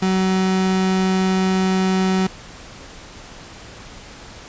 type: tone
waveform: 35% pulse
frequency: 188.2 Hz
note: F#3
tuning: 30 cents sharp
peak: -14 dBFS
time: 0.02-2.27 s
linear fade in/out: 5 ms
effects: pink hiss -39 dBFS RMS until 4.48 s + resampled to 16000 Hz